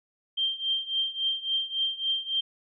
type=tone with tremolo; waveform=sine; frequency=3162 Hz; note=G7; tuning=14 cents sharp; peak=-22 dBFS; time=0.37-2.41 s; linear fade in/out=10 ms; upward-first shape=triangle; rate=3.6 Hz; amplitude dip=90%; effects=none